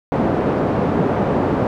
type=band-pass noise; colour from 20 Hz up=pink; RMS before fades=-18 dBFS; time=0.12-1.67 s; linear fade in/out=0 ms; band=150 to 740 Hz; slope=12 dB/octave; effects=none